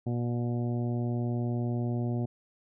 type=harmonic tone; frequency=120 Hz; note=B2; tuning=49 cents flat; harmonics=1 / 2 / 3 / 4 / 5 / 6 / 7; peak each=-29 / -33 / -38 / -47 / -44 / -45 / -54 dBFS; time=0.06-2.26 s; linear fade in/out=10 ms; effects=none